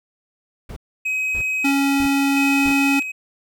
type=noise bursts; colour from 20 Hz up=brown; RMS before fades=-32 dBFS; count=4; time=0.69-2.726 s; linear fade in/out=5 ms; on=74 ms; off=580 ms
type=tone with tremolo; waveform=triangle; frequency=2534 Hz; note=D#7; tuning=31 cents sharp; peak=-18 dBFS; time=1.05-3.12 s; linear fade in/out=10 ms; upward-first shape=square; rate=0.76 Hz; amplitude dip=50%
type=tone; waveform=square; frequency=277.2 Hz; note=C#4; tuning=in tune; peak=-17 dBFS; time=1.64-3 s; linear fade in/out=10 ms
effects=none